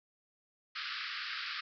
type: band-pass noise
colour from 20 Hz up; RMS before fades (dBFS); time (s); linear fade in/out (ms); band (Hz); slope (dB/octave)
pink; -40; 0.75-1.61; 10; 1200 to 5100; 96
effects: none